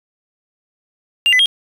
triangle tone with pitch steps, 2799 / 2008 / 3242 Hz, F7 / B6 / G#7, +3 / +28 / -42 cents, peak -7 dBFS, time 1.26-1.458 s, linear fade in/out 0 ms, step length 66 ms, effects tanh soft clip ceiling -3 dBFS

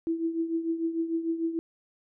sine tone with tremolo, 329.6 Hz, E4, in tune, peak -23 dBFS, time 0.07-1.59 s, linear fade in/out 0 ms, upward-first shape triangle, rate 6.7 Hz, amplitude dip 75%, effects none

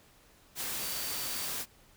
sine tone in noise, 4600 Hz, D8, 37 cents flat, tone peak -43 dBFS, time 0.78-1.49 s, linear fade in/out 50 ms, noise white, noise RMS -36 dBFS, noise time 0.55-1.66 s, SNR -10 dB, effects pink hiss -61 dBFS RMS until 1.96 s

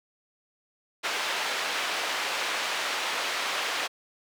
white band-pass noise, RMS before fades -30 dBFS, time 1.03-3.88 s, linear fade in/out 20 ms, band 500 to 3200 Hz, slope 12 dB/octave, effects none

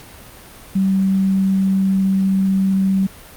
sine tone, 192.3 Hz, G3, 33 cents flat, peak -13 dBFS, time 0.75-3.07 s, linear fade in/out 10 ms, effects pink hiss -40 dBFS RMS until 3.36 s + Opus 48 kbps

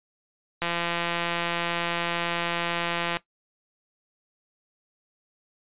click train, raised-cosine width 0.3 ms, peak -11 dBFS, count 437, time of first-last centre 0.62-3.17 s, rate 171 Hz, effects noise-tail reverb RT60 0.1 s tail -17 dB re dry + resampled to 8000 Hz

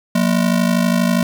square ring-modulated tone, 207.7 Hz, G#3, in tune, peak -11 dBFS, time 0.15-1.23 s, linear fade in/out 2 ms, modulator 26.2 Hz, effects 8-bit

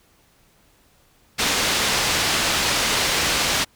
white low-pass noise, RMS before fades -21 dBFS, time 1.38-3.65 s, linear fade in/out 20 ms, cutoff 5200 Hz, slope 12 dB/octave, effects pink hiss -58 dBFS RMS until 3.75 s

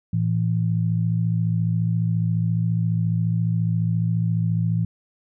sine tone pair together, 112.33 / 166.8 Hz, A2 / E3, +36 / +21 cents, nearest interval perfect fifth, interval 685 cents, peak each -21 / -22 dBFS, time 0.13-4.85 s, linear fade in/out 5 ms, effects none

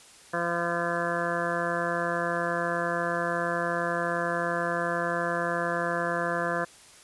harmonic tone, 171.4 Hz, F3, 32 cents flat, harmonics 1 / 2 / 3 / 4 / 6 / 7 / 8 / 9 / 10, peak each -36 / -36 / -32 / -33 / -34 / -37 / -37 / -35 / -34 dBFS, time 0.33-6.65 s, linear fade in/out 10 ms, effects white hiss -52 dBFS RMS until 7.03 s + resampled to 24000 Hz

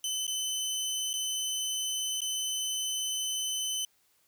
20% pulse tone with dropouts, 3039 Hz, F#7, 46 cents sharp, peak -25 dBFS, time 0.04-3.85 s, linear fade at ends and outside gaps 2 ms, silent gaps 0.268-0.278 / 1.132-1.138 / 2.206-2.217 s, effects white hiss -69 dBFS RMS until 4.27 s

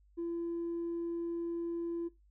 triangle tone with tanh clipping, 338.9 Hz, E4, 48 cents sharp, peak -34 dBFS, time 0.17-2.09 s, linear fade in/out 20 ms, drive 5 dB, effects noise-tail reverb RT60 0.2 s tail -18 dB re dry + added 50 Hz sine -62 dBFS peak until 2.3 s

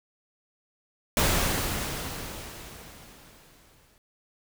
pink noise with exponential decay, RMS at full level -22 dBFS, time 1.17-3.98 s, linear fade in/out 1 ms, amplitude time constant 610 ms, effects none

